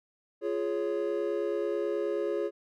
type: chord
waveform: triangle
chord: Db major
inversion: first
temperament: just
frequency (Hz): 346.5 / 415.8 / 554.4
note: F4 / Ab4 / Db5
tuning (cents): -14 / +2 / 0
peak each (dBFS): -31 / -29 / -32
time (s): 0.41-2.51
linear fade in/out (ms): 50
effects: none